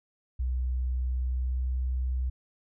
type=tone with pitch glide; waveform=sine; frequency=62.9 to 63.48 Hz; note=B1 to B1; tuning=+32 to +48 cents; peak=-26 dBFS; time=0.39-2.3 s; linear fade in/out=10 ms; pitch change=+16 cents; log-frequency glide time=1.28-1.65 s; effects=none